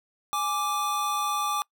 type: tone pair together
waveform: square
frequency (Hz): 831.1 / 1174.7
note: G#5 / D6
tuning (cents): +1 / 0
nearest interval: tritone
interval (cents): 599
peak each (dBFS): -32 / -27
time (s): 0.33-1.62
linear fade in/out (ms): 0
effects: noise-tail reverb RT60 0.1 s tail -25 dB re dry